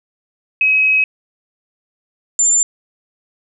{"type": "tone pair in turn", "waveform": "sine", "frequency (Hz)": [2548, 7207], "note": ["D#7", "A8"], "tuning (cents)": [41, 41], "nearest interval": "octave + tritone", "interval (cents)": 1800, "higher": "second", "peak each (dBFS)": -10, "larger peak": "neither", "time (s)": [[0.61, 1.04], [2.39, 2.63]], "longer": "first", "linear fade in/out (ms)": 2, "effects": []}